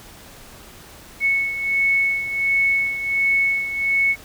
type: beating tone pair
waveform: sine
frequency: 2206 / 2207.4 Hz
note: C#7 / C#7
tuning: -9 / -8 cents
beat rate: 1.4 Hz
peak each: -18 / -24 dBFS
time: 1.2-4.16 s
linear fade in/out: 50 ms
effects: pink hiss -43 dBFS RMS until 4.24 s